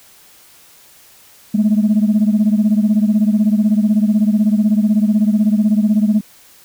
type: beating tone pair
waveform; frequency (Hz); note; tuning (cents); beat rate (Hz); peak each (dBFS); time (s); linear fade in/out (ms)
sine; 207.7 / 223.7; G#3 / A3; 0 / +29; 16; -11 / -14; 1.54-6.21; 10
effects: tanh soft clip ceiling -6 dBFS + white hiss -46 dBFS RMS until 6.64 s